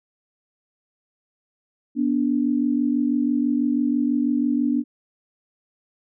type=tone pair together; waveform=sine; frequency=243.9 / 290 Hz; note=B3 / D4; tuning=-21 / -22 cents; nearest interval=minor third; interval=299 cents; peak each=-21 dBFS; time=1.95-4.84 s; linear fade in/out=50 ms; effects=none